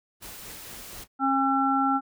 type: noise with tremolo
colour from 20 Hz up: pink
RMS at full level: -44 dBFS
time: 0.2-1.08 s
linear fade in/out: 50 ms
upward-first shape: triangle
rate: 4.2 Hz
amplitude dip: 75%
type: high-pass noise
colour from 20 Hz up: white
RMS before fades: -43 dBFS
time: 0.22-1.04 s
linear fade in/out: 5 ms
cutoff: 140 Hz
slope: 24 dB/octave
type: harmonic tone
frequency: 270 Hz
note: C#4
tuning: 45 cents flat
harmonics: 1 / 3 / 5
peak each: -25 / -25 / -25 dBFS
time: 1.19-2.01 s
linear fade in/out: 50 ms
effects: none